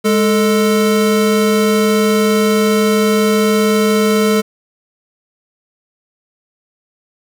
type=tone pair together; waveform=square; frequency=207.8 / 440.3 Hz; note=G#3 / A4; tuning=+1 / +1 cents; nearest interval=octave + minor second; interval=1300 cents; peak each=-14 dBFS; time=0.04-4.42 s; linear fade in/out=20 ms; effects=none